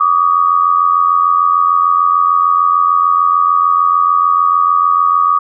sine tone pair together, 1146.3 / 1233 Hz, D6 / D#6, -42 / -16 cents, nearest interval minor second, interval 126 cents, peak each -11 dBFS, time 0-5.39 s, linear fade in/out 10 ms, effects none

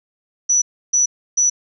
sine tone bursts, 5920 Hz, F#8, in tune, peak -12 dBFS, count 3, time 0.49-1.5 s, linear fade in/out 10 ms, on 130 ms, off 310 ms, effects none

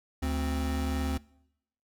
square tone pair together, 73.6 / 262.3 Hz, D2 / C4, +4 / +4 cents, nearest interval octave + minor seventh, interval 2200 cents, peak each -30 / -34 dBFS, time 0.22-1.18 s, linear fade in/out 10 ms, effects noise-tail reverb RT60 0.8 s tail -23 dB re dry

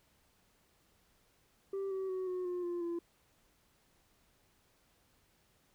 sine tone with pitch steps, 390.7 / 382 / 373.5 / 365.2 / 357 / 349.1 / 341.3 Hz, G4 / G4 / F#4 / F#4 / F4 / F4 / F4, -6 / -45 / +16 / -23 / +38 / -1 / -40 cents, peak -32 dBFS, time 1.73-2.99 s, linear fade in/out 5 ms, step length 180 ms, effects tanh soft clip ceiling -34 dBFS + pink hiss -71 dBFS RMS until 5.74 s

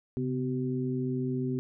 sine tone cluster, 133.9 / 253.7 / 382.5 Hz, C3 / B3 / G4, +40 / +47 / -42 cents, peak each -32 / -31 / -35 dBFS, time 0.17-1.59 s, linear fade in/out 0 ms, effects none

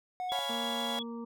triangle tone, 732 Hz, F#5, 19 cents flat, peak -31 dBFS, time 0.2-0.39 s, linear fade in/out 0 ms
sine tone with vibrato, 3349 Hz, G#7, 14 cents sharp, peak -35 dBFS, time 0.29-1.03 s, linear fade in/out 10 ms, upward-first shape sine, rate 10 Hz, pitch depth 11 cents each way
35% pulse chord, C# dominant seventh, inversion none, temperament equal, 554.4 / 698.5 / 830.6 / 987.8 Hz, C#5 / E#5 / G#5 / B5, 0 / 0 / 0 / 0 cents, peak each -39 dBFS, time 0.32-0.99 s, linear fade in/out 0 ms
harmonic tone, 233.1 Hz, A#3, in tune, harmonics 1 / 2 / 4 / 5, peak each -38 / -44 / -50 / -52 dBFS, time 0.49-1.25 s, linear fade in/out 10 ms
effects none

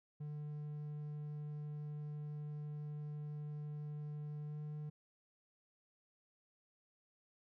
triangle tone with pitch glide, 149 to 150.38 Hz, D3 to D3, +25 to +41 cents, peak -40 dBFS, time 0.2-4.9 s, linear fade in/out 10 ms, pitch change +16 cents, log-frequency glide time 4.4-4.63 s, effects none

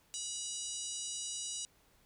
harmonic tone, 970 Hz, B5, 31 cents flat, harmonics 3 / 4 / 5 / 6 / 7 / 8 / 9 / 10, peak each -47 / -47 / -49 / -45 / -45 / -46 / -46 / -53 dBFS, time 0.14-1.65 s, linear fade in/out 0 ms, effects pink hiss -68 dBFS RMS until 2.05 s

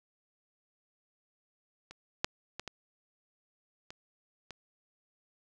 clicks, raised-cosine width 0.2 ms, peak -30 / -10 / -21 / -22 / -27 / -26 dBFS, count 6, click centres 1.91 / 2.245 / 2.596 / 2.677 / 3.905 / 4.507 s, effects none

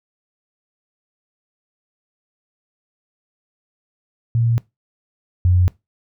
sine tone pair in turn, 116.54 / 89.83 Hz, A#2 / F2, 0 / +49 cents, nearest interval perfect fourth, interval 451 cents, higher first, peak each -14 / -11 dBFS, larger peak second, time 4.35-4.58 / 5.45-5.68 s, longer neither, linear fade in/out 0 ms, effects noise-tail reverb RT60 0.2 s tail -21 dB re dry

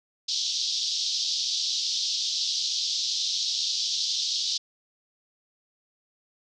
white band-pass noise, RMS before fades -28 dBFS, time 0.28-4.58 s, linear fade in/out 10 ms, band 3400 to 5700 Hz, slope 48 dB/octave, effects none

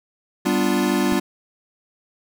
square chord, G dominant seventh, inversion none, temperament equal, 196 / 246.9 / 293.7 / 349.2 Hz, G3 / B3 / D4 / F4, 0 / 0 / 0 / 0 cents, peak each -24 dBFS, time 0.45-1.2 s, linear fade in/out 10 ms
click, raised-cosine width 5 ms, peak -21 dBFS, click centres 1.124 s
effects none

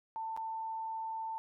sine tone with dropouts, 892 Hz, A5, 23 cents sharp, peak -36 dBFS, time 0.16-1.38 s, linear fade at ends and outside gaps 0 ms, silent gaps 0.365-0.374 s, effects none

